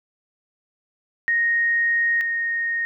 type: tone pair in turn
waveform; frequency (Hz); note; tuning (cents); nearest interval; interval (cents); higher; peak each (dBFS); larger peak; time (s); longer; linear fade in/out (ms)
sine; 1864.7 / 1856.9; A#6 / A#6; 0 / -7; unison; 7; first; -17 / -21; first; 1.28-2.21 / 2.21-2.85; first; 0
effects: none